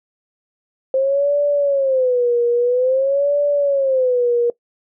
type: tone with vibrato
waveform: sine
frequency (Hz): 525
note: C5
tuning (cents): +6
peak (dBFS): -13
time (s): 0.94-4.5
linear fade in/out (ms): 2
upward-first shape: sine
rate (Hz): 0.5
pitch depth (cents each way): 170
effects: noise-tail reverb RT60 0.1 s tail -20 dB re dry